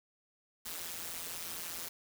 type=noise with amplitude modulation; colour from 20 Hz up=white; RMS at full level=-38 dBFS; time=0.65-1.89 s; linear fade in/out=10 ms; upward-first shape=sine; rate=169 Hz; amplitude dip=90%; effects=none